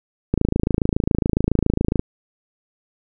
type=click train; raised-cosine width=3 ms; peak=-4 dBFS; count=46; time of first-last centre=0.34-1.994 s; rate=27.2 Hz; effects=none